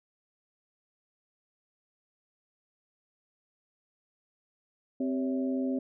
harmonic tone with a mistuned harmonic, 130.81 Hz, C3, in tune, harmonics 2 / 3 / 4 / 5, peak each -28 / -38 / -38 / -44 dBFS, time 5-5.79 s, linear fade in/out 5 ms, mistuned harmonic 4, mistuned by +120 cents, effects none

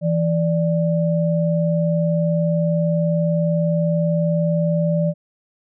sine tone pair together, 165.48 / 588 Hz, E3 / D5, +7 / +2 cents, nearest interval octave + minor seventh, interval 2195 cents, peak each -17 / -21 dBFS, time 0.01-5.14 s, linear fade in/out 50 ms, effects none

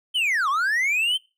triangle linear two-way sweep, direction down then up, 3146 to 1046.5 to 3146 Hz, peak -18 dBFS, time 0.14-1.18 s, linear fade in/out 20 ms, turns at 0.49 s, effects noise-tail reverb RT60 0.3 s tail -24 dB re dry

